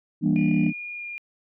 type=chord; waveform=sine; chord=E half-diminished seventh; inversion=none; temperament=just; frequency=164.81 / 197.78 / 237.3 / 296.7 Hz; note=E3 / G3 / Bb3 / D4; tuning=0 / +16 / +31 / +18 cents; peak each=-23 dBFS; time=0.21-0.73 s; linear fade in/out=50 ms
type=tone with pitch glide; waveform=sine; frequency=2429 to 2412 Hz; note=D#7 to D7; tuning=-42 to +46 cents; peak=-32 dBFS; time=0.36-1.18 s; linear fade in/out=0 ms; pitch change=-12 cents; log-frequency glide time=0.95-1.04 s
effects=tanh soft clip ceiling -11 dBFS